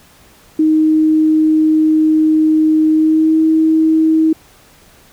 sine tone with pitch glide, 312.4 to 318 Hz, D#4 to D#4, +7 to +38 cents, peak -8 dBFS, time 0.59-4.33 s, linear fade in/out 5 ms, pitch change +31 cents, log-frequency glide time 2.91-3.39 s, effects pink hiss -46 dBFS RMS until 5.12 s

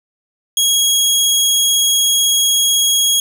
20% pulse tone, 3306 Hz, G#7, 9 cents flat, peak -6 dBFS, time 0.57-3.2 s, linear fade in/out 2 ms, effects none

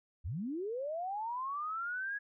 sine linear sweep, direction up, 60.8 to 1679 Hz, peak -35 dBFS, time 0.24-2.19 s, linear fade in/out 20 ms, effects none

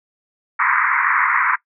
pink band-pass noise, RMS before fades -17 dBFS, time 0.59-1.56 s, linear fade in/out 10 ms, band 960 to 2200 Hz, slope 96 dB/octave, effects noise-tail reverb RT60 0.1 s tail -19 dB re dry

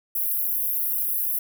pink high-pass noise, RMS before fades -25 dBFS, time 0.15-1.39 s, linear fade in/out 5 ms, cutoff 11000 Hz, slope 96 dB/octave, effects none

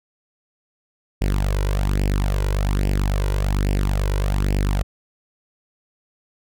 sawtooth tone with flanger, 49 Hz, G1, in tune, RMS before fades -20 dBFS, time 1.21-4.83 s, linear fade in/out 10 ms, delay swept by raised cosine 0.38 to 2.08 ms, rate 1.2 Hz, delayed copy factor +0.7, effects none

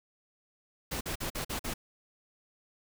pink noise bursts, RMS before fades -35 dBFS, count 6, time 0.91-1.74 s, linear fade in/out 10 ms, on 100 ms, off 46 ms, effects none

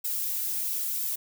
violet noise with flanger, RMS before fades -30 dBFS, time 0.04-1.16 s, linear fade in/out 10 ms, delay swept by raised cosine 1.7 to 6.5 ms, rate 1 Hz, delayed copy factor -0.9, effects none

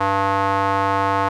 square tone with band-pass filter, 98 Hz, G2, in tune, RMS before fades -19 dBFS, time 0-1.29 s, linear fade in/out 10 ms, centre 1000 Hz, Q 2.4, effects none

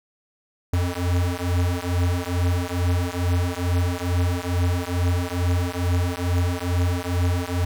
square beating tone pair, 87.31 / 89.61 Hz, F2 / F2, 0 / +45 cents, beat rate 2.3 Hz, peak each -24 dBFS, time 0.73-7.65 s, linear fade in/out 5 ms, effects none

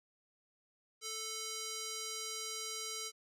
square tone with band-pass filter, 440 Hz, A4, in tune, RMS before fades -42 dBFS, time 1.01-3.12 s, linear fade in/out 50 ms, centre 6100 Hz, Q 1.5, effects none

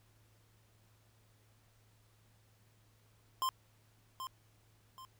square tone with echo, 1046.5 Hz, C6, in tune, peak -32 dBFS, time 3.42-3.49 s, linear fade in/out 0 ms, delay 780 ms, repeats 2, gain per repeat -9 dB, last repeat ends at 5.05 s, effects added 108 Hz sine -67 dBFS peak until 5.19 s + pink hiss -71 dBFS RMS until 5.19 s

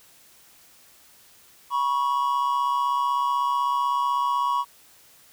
triangle tone pair together, 972.7 / 1108.7 Hz, B5 / C#6, -27 / 0 cents, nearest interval major second, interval 227 cents, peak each -22 dBFS, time 1.7-4.65 s, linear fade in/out 50 ms, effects white hiss -54 dBFS RMS until 5.32 s

